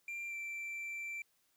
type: tone with pitch glide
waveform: triangle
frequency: 2375 to 2344 Hz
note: D7 to D7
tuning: +19 to -4 cents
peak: -38 dBFS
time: 0.08-1.22 s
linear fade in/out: 2 ms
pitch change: -23 cents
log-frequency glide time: 0.27-0.34 s
effects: white hiss -75 dBFS RMS until 1.56 s